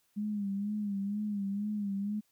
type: tone with vibrato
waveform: sine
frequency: 203.9 Hz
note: G#3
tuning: 32 cents flat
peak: -31 dBFS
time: 0.16-2.21 s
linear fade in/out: 20 ms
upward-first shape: sine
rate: 2.1 Hz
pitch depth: 65 cents each way
effects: white hiss -73 dBFS RMS until 2.31 s